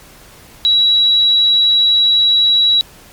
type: tone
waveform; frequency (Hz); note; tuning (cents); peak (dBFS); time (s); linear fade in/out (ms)
sine; 3896; B7; -24; -8; 0.65-2.81; 0
effects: pink hiss -41 dBFS RMS until 3.12 s + MP3 96 kbps